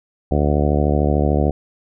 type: harmonic tone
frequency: 73.42 Hz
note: D2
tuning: in tune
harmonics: 1 / 2 / 3 / 4 / 5 / 6 / 7 / 8 / 9 / 10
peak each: -18 / -21 / -23 / -24 / -25 / -26 / -26 / -27 / -28 / -28 dBFS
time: 0.31-1.51 s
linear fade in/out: 5 ms
effects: none